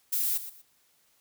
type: noise with echo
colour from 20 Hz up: violet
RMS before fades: -28 dBFS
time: 0.12-0.38 s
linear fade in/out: 10 ms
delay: 120 ms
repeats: 2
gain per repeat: -12 dB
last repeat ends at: 0.62 s
effects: white hiss -67 dBFS RMS until 1.2 s